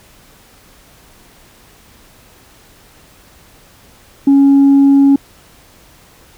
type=tone; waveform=sine; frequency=277.3 Hz; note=C#4; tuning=1 cent sharp; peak=-3 dBFS; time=4.27-5.16 s; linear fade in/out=5 ms; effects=tanh soft clip ceiling -3 dBFS + pink hiss -45 dBFS RMS until 6.37 s